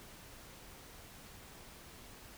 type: silence
effects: pink hiss -54 dBFS RMS until 2.37 s